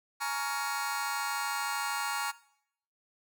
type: chord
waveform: sawtooth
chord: Bb minor seventh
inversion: third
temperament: just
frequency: 839.1 / 932.3 / 1118.8 / 1398.5 Hz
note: Ab5 / Bb5 / Db6 / F6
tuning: +18 / 0 / +16 / +2 cents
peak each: -33 dBFS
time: 0.2-2.32 s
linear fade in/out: 20 ms
effects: noise-tail reverb RT60 0.7 s tail -19 dB re dry